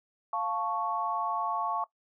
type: chord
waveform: sine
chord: F augmented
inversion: none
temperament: equal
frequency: 698.5 / 880 / 1108.7 Hz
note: F5 / A5 / C#6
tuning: 0 / 0 / 0 cents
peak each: -35 / -33 / -31 dBFS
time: 0.33-1.84 s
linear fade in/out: 2 ms
effects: noise-tail reverb RT60 0.1 s tail -18 dB re dry